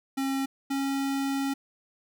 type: tone pair in turn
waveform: square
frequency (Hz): 270 / 274.1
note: C#4 / C#4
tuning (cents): -45 / -19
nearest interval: unison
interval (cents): 26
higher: second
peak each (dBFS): -27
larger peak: neither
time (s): 0.17-0.46 / 0.7-1.54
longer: second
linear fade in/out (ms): 10
effects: none